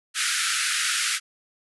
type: band-pass noise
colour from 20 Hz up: pink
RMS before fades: -25 dBFS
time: 0.14-1.2 s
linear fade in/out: 50 ms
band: 1300 to 11000 Hz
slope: 96 dB/octave
effects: none